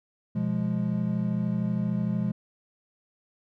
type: chord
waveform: triangle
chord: F diminished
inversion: second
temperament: equal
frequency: 123.47 / 174.61 / 207.7 Hz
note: Cb3 / F3 / Ab3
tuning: 0 / 0 / 0 cents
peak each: -29 / -27 / -26 dBFS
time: 0.35-2.32 s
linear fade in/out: 10 ms
effects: none